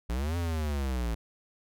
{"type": "linear two-way sweep", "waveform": "square", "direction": "up then down", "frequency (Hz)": [55, 87.31, 55], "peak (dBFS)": -29, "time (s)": [0.09, 1.15], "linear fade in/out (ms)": 10, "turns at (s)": 0.37, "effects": []}